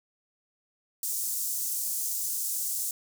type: high-pass noise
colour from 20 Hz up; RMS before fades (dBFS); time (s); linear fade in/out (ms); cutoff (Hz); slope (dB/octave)
pink; -31; 1.03-2.91; 2; 6800; 24
effects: none